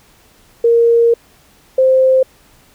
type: tone pair in turn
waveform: sine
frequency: 466.2 / 522.3 Hz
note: A#4 / C5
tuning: 0 / -3 cents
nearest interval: major second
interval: 197 cents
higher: second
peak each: -7 dBFS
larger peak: neither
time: 0.64-1.14 / 1.78-2.23 s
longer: first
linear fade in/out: 5 ms
effects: pink hiss -49 dBFS RMS until 2.74 s